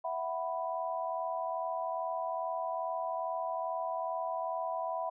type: chord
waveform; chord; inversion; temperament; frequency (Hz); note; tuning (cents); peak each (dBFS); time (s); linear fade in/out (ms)
sine; E suspended second; none; just; 659.3 / 741.7 / 988.9; E5 / F#5 / B5; 0 / +4 / +2; -36 / -38 / -37; 0.04-5.1; 10
effects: none